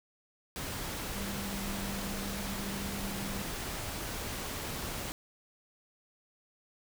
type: tone in noise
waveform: sine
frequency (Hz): 198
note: G3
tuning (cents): +18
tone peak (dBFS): -39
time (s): 1.14-3.42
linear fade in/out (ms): 0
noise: pink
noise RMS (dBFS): -38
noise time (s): 0.56-5.12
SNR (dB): -4
effects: none